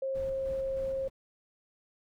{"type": "tone", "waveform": "sine", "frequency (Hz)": 535, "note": "C5", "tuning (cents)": 38, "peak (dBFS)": -30, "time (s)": [0.02, 1.08], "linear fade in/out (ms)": 5}
{"type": "noise with tremolo", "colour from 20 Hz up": "brown", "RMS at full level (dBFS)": -44, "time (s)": [0.14, 1.1], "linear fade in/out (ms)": 20, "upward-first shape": "square", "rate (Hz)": 3.2, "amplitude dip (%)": 40}
{"effects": []}